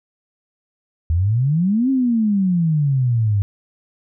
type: exponential two-way sweep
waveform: sine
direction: up then down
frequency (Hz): 77.78 to 271.9 to 98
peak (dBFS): -14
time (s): 1.1-3.42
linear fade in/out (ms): 0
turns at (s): 1.9
effects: none